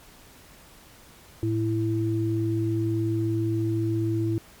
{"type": "tone pair together", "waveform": "sine", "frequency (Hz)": [110.6, 331.4], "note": ["A2", "E4"], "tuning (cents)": [9, 9], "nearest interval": "octave + perfect fifth", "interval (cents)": 1900, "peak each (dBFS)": [-25, -25], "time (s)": [1.43, 4.38], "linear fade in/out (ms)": 0, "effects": ["pink hiss -51 dBFS RMS until 4.6 s", "MP3 96 kbps"]}